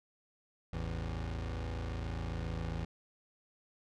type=tone pair together; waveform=25% pulse; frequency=54.81 / 82.41 Hz; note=A1 / E2; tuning=-6 / 0 cents; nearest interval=perfect fifth; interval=706 cents; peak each=-35 / -35 dBFS; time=0.73-2.85 s; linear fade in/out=5 ms; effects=low-pass 5000 Hz 12 dB/octave